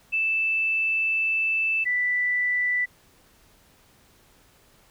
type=tone pair in turn; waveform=sine; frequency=2640 / 1977.8 Hz; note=E7 / B6; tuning=+2 / +2 cents; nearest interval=perfect fourth; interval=500 cents; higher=first; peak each=-21 dBFS; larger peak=neither; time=0.12-1.85 / 1.85-2.86 s; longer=first; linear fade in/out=20 ms; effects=pink hiss -58 dBFS RMS until 4.9 s